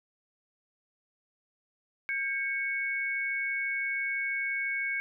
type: tone pair together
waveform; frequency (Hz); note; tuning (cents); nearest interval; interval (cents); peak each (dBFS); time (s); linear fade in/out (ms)
sine; 1602.2 / 2217; G6 / C#7; +37 / 0; tritone; 563; -34 / -30; 2.09-5; 0
effects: none

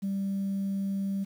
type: tone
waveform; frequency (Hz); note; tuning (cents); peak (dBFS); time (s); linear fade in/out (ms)
sine; 196; G3; 0; -26; 0.02-1.25; 20
effects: tanh soft clip ceiling -25 dBFS + 9-bit

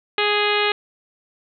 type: harmonic tone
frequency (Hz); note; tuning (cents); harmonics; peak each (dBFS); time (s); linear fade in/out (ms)
415.3; G#4; 0; 1 / 2 / 3 / 4 / 5 / 6 / 7 / 8 / 9 / 10; -22 / -26 / -26 / -27 / -26 / -25 / -27 / -29 / -30 / -33; 0.18-0.72; 2
effects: none

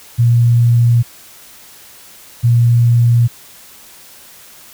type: tone pair in turn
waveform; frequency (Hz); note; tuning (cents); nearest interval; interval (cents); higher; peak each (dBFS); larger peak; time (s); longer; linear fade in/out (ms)
sine; 118.6 / 118.6; A#2 / A#2; +30 / +30; unison; 0; neither; -7; neither; 0.18-1.03 / 2.43-3.28; neither; 20
effects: white hiss -40 dBFS RMS until 4.73 s

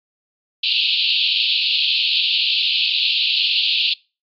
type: band-pass noise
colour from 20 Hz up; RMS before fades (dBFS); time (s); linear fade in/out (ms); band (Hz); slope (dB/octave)
pink; -18; 0.63-3.94; 10; 2600 to 4500; 96
effects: noise-tail reverb RT60 0.3 s tail -24 dB re dry + MP3 48 kbps

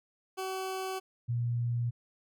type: tone pair in turn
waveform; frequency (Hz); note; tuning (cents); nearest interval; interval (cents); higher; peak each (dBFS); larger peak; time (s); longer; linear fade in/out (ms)
20% pulse / sine; 378.6 / 119.25; F#4 / A#2; +40 / +40; octave + minor sixth; 2000; first; -29 / -28; second; 0.37-1 / 1.28-1.91; neither; 20
effects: none

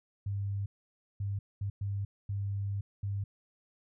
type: tone bursts at uneven times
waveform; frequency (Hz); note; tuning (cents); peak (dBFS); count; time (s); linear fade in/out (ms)
sine; 99.9; G2; +33; -31; 6; 0.26-0.66 / 1.2-1.39 / 1.61-1.7 / 1.81-2.05 / 2.29-2.81 / 3.03-3.24; 5
effects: none

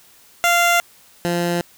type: tone pair in turn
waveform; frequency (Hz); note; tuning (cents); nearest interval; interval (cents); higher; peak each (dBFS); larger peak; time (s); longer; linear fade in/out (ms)
15% pulse; 693 / 173.25; F5 / F3; -14 / -14; 2 octaves; 2400; first; -7 / -12; first; 0.44-0.8 / 1.25-1.61; neither; 0
effects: white hiss -50 dBFS RMS until 1.77 s

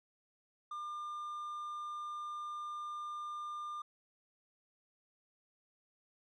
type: tone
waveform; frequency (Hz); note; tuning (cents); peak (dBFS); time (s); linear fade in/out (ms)
triangle; 1200; D6; +37; -38; 0.71-3.82; 5
effects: resampled to 24000 Hz

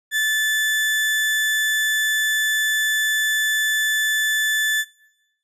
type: tone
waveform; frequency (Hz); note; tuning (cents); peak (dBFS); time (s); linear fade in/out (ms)
35% pulse; 1746; A6; -14; -16; 0.11-4.85; 50
effects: noise-tail reverb RT60 0.9 s tail -21 dB re dry + resampled to 32000 Hz

